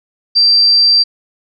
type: tone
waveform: sine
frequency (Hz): 4699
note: D8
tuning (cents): 0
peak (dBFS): -6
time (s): 0.35-1.04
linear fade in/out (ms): 20
effects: none